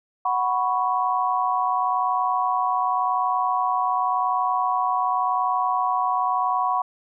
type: chord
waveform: sine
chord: F# suspended fourth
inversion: none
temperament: equal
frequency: 740 / 987.8 / 1108.7 Hz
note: F#5 / B5 / C#6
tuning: 0 / 0 / 0 cents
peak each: -24 dBFS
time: 0.25-6.82 s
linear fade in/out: 5 ms
effects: none